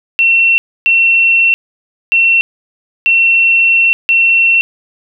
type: tone bursts at uneven times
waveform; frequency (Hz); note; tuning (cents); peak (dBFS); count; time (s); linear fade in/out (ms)
sine; 2712; E7; +49; -6; 5; 0.19-0.58 / 0.86-1.54 / 2.12-2.41 / 3.06-3.93 / 4.09-4.61; 0
effects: none

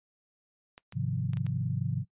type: clicks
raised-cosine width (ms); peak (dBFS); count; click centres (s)
0.2; -28; 5; 0.779 / 0.924 / 1.334 / 1.371 / 1.466
type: chord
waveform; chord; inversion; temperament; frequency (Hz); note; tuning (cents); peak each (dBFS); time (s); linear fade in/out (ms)
sine; F minor seventh; first; equal; 103.83 / 130.81 / 155.56 / 174.61; Ab2 / C3 / Eb3 / F3; 0 / 0 / 0 / 0; -34 / -31 / -36 / -36; 0.93-2.05; 50
effects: noise-tail reverb RT60 0.1 s tail -20 dB re dry + resampled to 8000 Hz

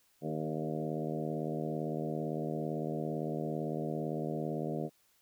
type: harmonic tone with a mistuned harmonic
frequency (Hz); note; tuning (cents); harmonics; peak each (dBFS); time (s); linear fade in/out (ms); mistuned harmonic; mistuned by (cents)
77.78; D#2; 0; 2 / 3 / 4 / 5 / 6 / 7 / 8 / 9; -38 / -40 / -41 / -42 / -43 / -43 / -44 / -45; 0.21-4.9; 50; 5; +25
effects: white hiss -70 dBFS RMS until 5.21 s

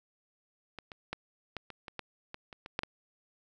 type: clicks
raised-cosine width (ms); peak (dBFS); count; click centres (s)
0.3; -26 / -28 / -19 / -21 / -28 / -26 / -21 / -25 / -30 / -27 / -14 / -19; 12; 0.787 / 0.918 / 1.13 / 1.567 / 1.703 / 1.882 / 1.993 / 2.344 / 2.528 / 2.661 / 2.791 / 2.834
effects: none

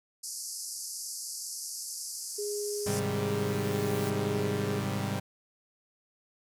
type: band-pass noise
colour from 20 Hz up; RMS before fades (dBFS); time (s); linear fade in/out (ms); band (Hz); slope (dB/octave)
pink; -39; 0.23-3; 10; 4700 to 12000; 96
type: noise with exponential growth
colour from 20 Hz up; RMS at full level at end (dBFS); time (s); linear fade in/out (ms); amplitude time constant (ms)
white; -43; 0.97-4.1; 2; 680
type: tone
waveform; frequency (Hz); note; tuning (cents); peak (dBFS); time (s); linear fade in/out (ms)
sine; 413.4; G#4; -8; -32; 2.38-4.79; 10
type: chord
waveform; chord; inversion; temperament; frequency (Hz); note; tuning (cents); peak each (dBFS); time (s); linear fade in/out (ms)
sawtooth; Ab major seventh; none; equal; 103.83 / 130.81 / 155.56 / 196; Ab2 / C3 / Eb3 / G3; 0 / 0 / 0 / 0; -30 / -32 / -35 / -30; 2.86-5.2; 10
effects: none

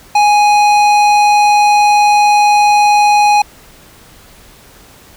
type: tone with tanh clipping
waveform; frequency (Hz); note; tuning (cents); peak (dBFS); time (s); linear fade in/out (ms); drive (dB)
sine; 830.6; G#5; 0; -8; 0.15-3.42; 5; 16
effects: pink hiss -41 dBFS RMS until 5.16 s

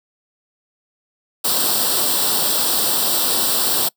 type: noise with comb filter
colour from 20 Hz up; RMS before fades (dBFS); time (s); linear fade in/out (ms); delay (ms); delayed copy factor
white; -18; 1.44-3.89; 10; 0.23; +0.75
effects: noise-tail reverb RT60 0.1 s tail -25 dB re dry + high-pass 200 Hz 12 dB/octave

